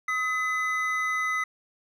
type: tone pair together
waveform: triangle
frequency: 1267.5 / 2012 Hz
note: D#6 / B6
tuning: +32 / +32 cents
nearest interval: minor sixth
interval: 800 cents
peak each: -27 / -25 dBFS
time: 0.08-1.44 s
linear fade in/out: 5 ms
effects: none